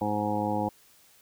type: harmonic tone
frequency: 104.6 Hz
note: G#2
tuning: 13 cents sharp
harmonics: 1 / 2 / 3 / 4 / 5 / 7 / 8 / 9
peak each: -36 / -32 / -33 / -41 / -33 / -35 / -31 / -38 dBFS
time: 0.01-0.69 s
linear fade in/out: 5 ms
effects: white hiss -59 dBFS RMS until 1.21 s